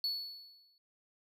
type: tone with exponential decay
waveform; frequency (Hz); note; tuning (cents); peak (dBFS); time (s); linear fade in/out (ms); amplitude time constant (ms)
triangle; 4418; C#8; -7; -29; 0.04-0.78; 1; 160
effects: none